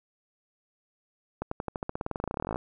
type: accelerating click train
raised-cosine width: 1 ms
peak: -17 dBFS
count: 27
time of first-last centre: 1.42-2.559 s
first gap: 94 ms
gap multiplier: 0.93
effects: none